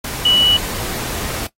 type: tone in noise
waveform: sine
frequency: 2947 Hz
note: F#7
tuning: 8 cents flat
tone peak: -10 dBFS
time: 0.25-0.57 s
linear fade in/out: 5 ms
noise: pink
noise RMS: -25 dBFS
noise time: 0.04-1.47 s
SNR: +12 dB
effects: noise-tail reverb RT60 0.1 s tail -19 dB re dry + AAC 48 kbps